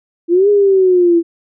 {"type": "exponential two-way sweep", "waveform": "sine", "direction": "up then down", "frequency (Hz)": [332.3, 415.3, 332.3], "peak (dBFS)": -7, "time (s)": [0.28, 1.23], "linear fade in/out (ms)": 50, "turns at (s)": 0.49, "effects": []}